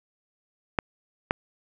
clicks, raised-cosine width 0.5 ms, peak -7 dBFS, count 2, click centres 0.788 / 1.309 s, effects none

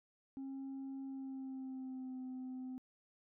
sine tone with pitch glide, 269.8 to 256.9 Hz, C#4 to C4, -47 to -32 cents, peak -40 dBFS, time 0.37-2.78 s, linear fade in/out 0 ms, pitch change -85 cents, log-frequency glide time 1.03-2.19 s, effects tanh soft clip ceiling -41 dBFS

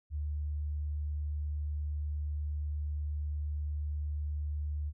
sine tone, 74.3 Hz, D2, 21 cents sharp, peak -32 dBFS, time 0.1-4.93 s, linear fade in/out 50 ms, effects none

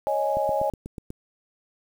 sine chord, C# suspended second, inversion none, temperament just, 554.4 / 623.7 / 831.5 Hz, C#5 / D#5 / G#5, 0 / +4 / +2 cents, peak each -26 dBFS, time 0.07-0.7 s, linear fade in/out 0 ms
click train, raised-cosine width 3 ms, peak -22 dBFS, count 7, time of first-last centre 0.37-1.104 s, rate 8.17 Hz
effects 8-bit

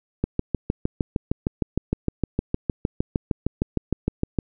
click train, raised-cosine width 3 ms, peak -8 dBFS, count 28, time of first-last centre 0.24-4.387 s, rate 6.51 Hz, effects none

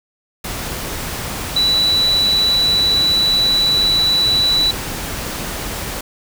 sine tone in noise, 3951 Hz, B7, in tune, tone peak -12 dBFS, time 1.56-4.71 s, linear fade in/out 5 ms, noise pink, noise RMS -25 dBFS, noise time 0.44-6.01 s, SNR +10 dB, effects none

